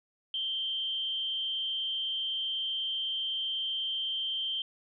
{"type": "tone with amplitude modulation", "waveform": "sine", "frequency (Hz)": 3136, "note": "G7", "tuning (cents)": 0, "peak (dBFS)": -28, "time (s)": [0.34, 4.62], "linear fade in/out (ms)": 2, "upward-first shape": "sine", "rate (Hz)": 241, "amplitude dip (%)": 45, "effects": []}